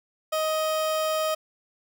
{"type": "tone", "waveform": "30% pulse", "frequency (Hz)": 627, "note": "D#5", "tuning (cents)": 13, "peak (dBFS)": -21, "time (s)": [0.32, 1.35], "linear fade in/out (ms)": 10, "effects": []}